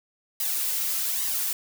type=noise with flanger; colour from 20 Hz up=blue; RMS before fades=-27 dBFS; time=0.4-1.53 s; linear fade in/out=2 ms; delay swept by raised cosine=1 to 3.7 ms; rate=1.2 Hz; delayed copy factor=+0.65; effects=none